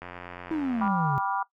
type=click train; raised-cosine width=0.5 ms; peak=-24 dBFS; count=77; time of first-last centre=0.02-0.877 s; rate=88.7 Hz
type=exponential sweep; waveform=triangle; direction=down; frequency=329.6 to 133.5 Hz; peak=-23 dBFS; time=0.51-1.18 s; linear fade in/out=0 ms
type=chord; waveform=sine; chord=G dominant seventh; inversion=none; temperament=just; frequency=784 / 980 / 1176 / 1411.2 Hz; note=G5 / B5 / D6 / F6; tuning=0 / -14 / +2 / +18 cents; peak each=-30 / -30 / -32 / -35 dBFS; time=0.81-1.43 s; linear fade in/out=5 ms
effects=noise-tail reverb RT60 0.1 s tail -17 dB re dry